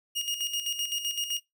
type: tone with tremolo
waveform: sawtooth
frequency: 2857 Hz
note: F7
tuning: 39 cents sharp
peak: -24 dBFS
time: 0.15-1.4 s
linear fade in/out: 20 ms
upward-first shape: square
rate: 7.8 Hz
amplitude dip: 60%
effects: noise-tail reverb RT60 0.2 s tail -23 dB re dry